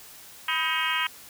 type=harmonic tone with a mistuned harmonic; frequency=316.5 Hz; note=D#4; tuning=30 cents sharp; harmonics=3 / 4 / 5 / 6 / 7 / 8 / 9 / 10; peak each=-32 / -32 / -32 / -32 / -32 / -32 / -32 / -32 dBFS; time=0.48-1.07 s; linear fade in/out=5 ms; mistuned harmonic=3; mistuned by=+77 cents; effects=white hiss -47 dBFS RMS until 1.29 s